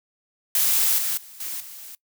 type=noise with level steps; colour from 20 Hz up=blue; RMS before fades=-20 / -25 / -44 / -31 / -40 dBFS; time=0.55-1.95 s; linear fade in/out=2 ms; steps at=0.98 / 1.17 / 1.4 / 1.6 s; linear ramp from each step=5 ms; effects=noise-tail reverb RT60 0.1 s tail -22 dB re dry